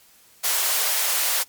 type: high-pass noise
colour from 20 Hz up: white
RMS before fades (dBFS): -22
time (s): 0.43-1.44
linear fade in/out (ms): 20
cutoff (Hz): 510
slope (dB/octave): 24
effects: white hiss -54 dBFS RMS until 1.48 s + MP3 96 kbps